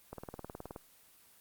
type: click train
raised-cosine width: 1 ms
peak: -28 dBFS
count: 13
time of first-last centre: 0.13-0.762 s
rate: 19 Hz
effects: white hiss -62 dBFS RMS until 1.4 s + Opus 24 kbps